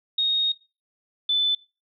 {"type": "tone pair in turn", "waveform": "sine", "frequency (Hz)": [3729, 3509], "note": ["A#7", "A7"], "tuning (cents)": [0, -5], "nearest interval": "minor second", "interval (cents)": 105, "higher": "first", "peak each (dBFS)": -19, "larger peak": "neither", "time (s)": [[0.18, 0.52], [1.29, 1.55]], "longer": "first", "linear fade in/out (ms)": 5, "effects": ["noise-tail reverb RT60 0.3 s tail -21 dB re dry"]}